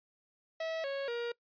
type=tone with pitch steps; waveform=45% pulse; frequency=648 / 552 / 473.3 Hz; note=E5 / C#5 / A#4; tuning=-30 / -7 / +26 cents; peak=-34 dBFS; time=0.6-1.32 s; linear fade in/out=5 ms; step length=240 ms; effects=noise-tail reverb RT60 0.1 s tail -23 dB re dry + resampled to 11025 Hz